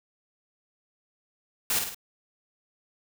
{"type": "noise with echo", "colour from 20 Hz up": "white", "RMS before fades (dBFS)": -26, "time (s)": [1.7, 1.79], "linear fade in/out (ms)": 2, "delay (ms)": 52, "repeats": 3, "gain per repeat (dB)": -5, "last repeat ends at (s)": 1.946, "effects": []}